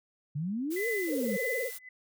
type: exponential two-way sweep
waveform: sine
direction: up then down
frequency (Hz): 138.59 to 480 to 188.2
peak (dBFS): -30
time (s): 0.35-1.37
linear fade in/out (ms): 10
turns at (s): 0.88
type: noise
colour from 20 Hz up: blue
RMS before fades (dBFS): -42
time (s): 0.7-1.79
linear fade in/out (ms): 20
type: tone with tremolo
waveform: sine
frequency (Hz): 2015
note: B6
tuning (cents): +34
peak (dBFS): -31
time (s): 0.76-1.89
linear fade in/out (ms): 5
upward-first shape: sine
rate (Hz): 1.7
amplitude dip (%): 95
type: tone with vibrato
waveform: sine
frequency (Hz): 493.9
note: B4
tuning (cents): 0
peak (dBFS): -31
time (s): 1.07-1.71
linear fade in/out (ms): 50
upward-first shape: triangle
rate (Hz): 19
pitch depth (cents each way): 200
effects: none